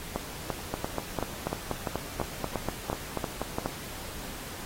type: two click trains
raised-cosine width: 1 ms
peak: -15 / -15 dBFS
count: 11 / 13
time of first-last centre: 0.16-3.585 / 0.74-3.66 s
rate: 2.92 / 4.11 Hz
effects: pink hiss -41 dBFS RMS until 4.65 s + AAC 48 kbps